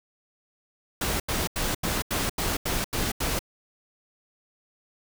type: noise bursts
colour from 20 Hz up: pink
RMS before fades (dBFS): -27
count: 9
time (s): 1.01-3.392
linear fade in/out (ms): 5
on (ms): 190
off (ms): 84
effects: none